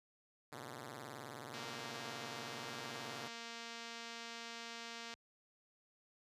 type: tone with vibrato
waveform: 5% pulse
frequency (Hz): 131.3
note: C3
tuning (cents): +6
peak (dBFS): -36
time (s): 0.52-3.28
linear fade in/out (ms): 5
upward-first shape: sine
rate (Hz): 19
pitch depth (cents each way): 250
type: click train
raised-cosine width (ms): 0.2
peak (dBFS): -31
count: 836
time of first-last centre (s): 1.54-5.139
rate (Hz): 232
effects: high-pass 60 Hz 12 dB/octave + resampled to 32000 Hz